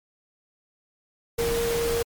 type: tone in noise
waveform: sine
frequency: 466.2 Hz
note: A#4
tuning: in tune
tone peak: -23 dBFS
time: 1.38-2.03 s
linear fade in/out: 10 ms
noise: pink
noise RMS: -30 dBFS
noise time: 1.38-2.03 s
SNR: +4 dB
effects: MP3 96 kbps